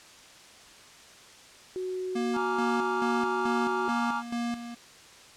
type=tone; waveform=sine; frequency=370 Hz; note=F#4; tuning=in tune; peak=-30 dBFS; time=1.76-3.88 s; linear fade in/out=0 ms
type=tone with tremolo; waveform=square; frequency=236.5 Hz; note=A#3; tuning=25 cents sharp; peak=-29 dBFS; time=2.15-4.75 s; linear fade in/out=10 ms; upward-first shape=square; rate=2.3 Hz; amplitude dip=65%
type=chord; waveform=triangle; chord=Bb dominant seventh; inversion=third; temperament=just; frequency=839.1 / 932.3 / 1165.4 / 1398.5 Hz; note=Ab5 / Bb5 / D6 / F6; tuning=+18 / 0 / -14 / +2 cents; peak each=-32 dBFS; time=2.33-4.23 s; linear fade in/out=50 ms
effects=white hiss -51 dBFS RMS until 5.36 s + low-pass 7000 Hz 12 dB/octave